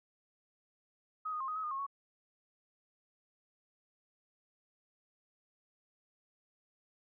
sine tone with pitch steps, 1262 / 1235 / 1066 / 1249 / 1279 / 1221 / 1082 / 1112 Hz, D#6 / D#6 / C6 / D#6 / D#6 / D#6 / C#6 / C#6, +24 / -13 / +32 / +6 / +47 / -33 / -42 / +5 cents, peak -35 dBFS, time 1.25-1.866 s, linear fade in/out 10 ms, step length 77 ms, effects none

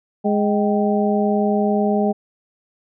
harmonic tone with a mistuned harmonic, 207.7 Hz, G#3, in tune, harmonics 1 / 2 / 3 / 4, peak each -18 / -21 / -23 / -24 dBFS, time 0.24-2.13 s, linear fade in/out 20 ms, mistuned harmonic 4, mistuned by -110 cents, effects none

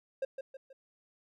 triangle tone with echo, 534 Hz, C5, 35 cents sharp, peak -28 dBFS, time 0.22-0.25 s, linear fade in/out 5 ms, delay 160 ms, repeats 3, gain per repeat -7 dB, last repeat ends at 0.73 s, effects none

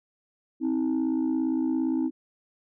sine tone pair together, 261.8 / 319.3 Hz, C4 / D#4, +1 / +45 cents, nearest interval minor third, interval 344 cents, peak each -24 dBFS, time 0.6-2.11 s, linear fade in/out 50 ms, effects tanh soft clip ceiling -20 dBFS

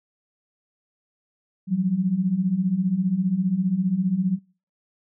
sine beating tone pair, 174.61 / 189.61 Hz, F3 / F#3, 0 / +43 cents, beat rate 15 Hz, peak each -25 / -21 dBFS, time 1.67-4.39 s, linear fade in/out 50 ms, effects noise-tail reverb RT60 0.4 s tail -25 dB re dry

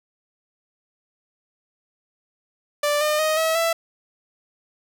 sawtooth tone with pitch steps, 587.3 / 605.6 / 624.4 / 643.8 / 663.8 Hz, D5 / D#5 / D#5 / E5 / E5, 0 / -47 / +6 / -41 / +12 cents, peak -15 dBFS, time 2.83-3.73 s, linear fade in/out 5 ms, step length 180 ms, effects none

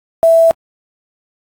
sine tone with quantisation, 659.3 Hz, E5, in tune, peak -5 dBFS, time 0.23-0.51 s, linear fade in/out 0 ms, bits 5, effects AAC 64 kbps

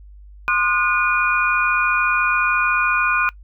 sine tone cluster, 1049 / 1218 / 1452 / 2449 Hz, C6 / D#6 / F#6 / D#7, +4 / -37 / -33 / -28 cents, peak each -24 / -23 / -19 / -19 dBFS, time 0.48-3.29 s, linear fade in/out 0 ms, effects noise-tail reverb RT60 0.1 s tail -22 dB re dry + added 50 Hz sine -39 dBFS peak until 3.43 s

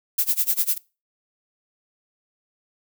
violet noise with tremolo, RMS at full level -19 dBFS, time 0.18-0.78 s, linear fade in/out 5 ms, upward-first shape sine, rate 10 Hz, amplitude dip 95%, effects noise-tail reverb RT60 0.3 s tail -22 dB re dry

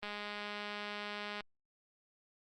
click train, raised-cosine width 0.3 ms, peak -26 dBFS, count 286, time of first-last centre 0.03-1.407 s, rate 207 Hz, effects Opus 32 kbps

